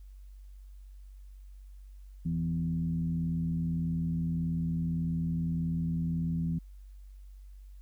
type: tone with frequency modulation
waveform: sine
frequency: 165.6 Hz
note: E3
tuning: 8 cents sharp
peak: -28 dBFS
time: 2.25-6.59 s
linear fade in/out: 10 ms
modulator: 81.7 Hz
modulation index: 0.63
effects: added 48 Hz sine -46 dBFS peak until 7.81 s + white hiss -73 dBFS RMS until 7.81 s